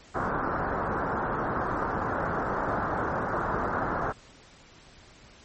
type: low-pass noise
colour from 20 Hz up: white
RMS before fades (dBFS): -29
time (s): 0.14-4.13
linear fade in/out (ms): 20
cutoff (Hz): 1500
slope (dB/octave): 48
effects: pink hiss -53 dBFS RMS until 5.44 s + MP3 32 kbps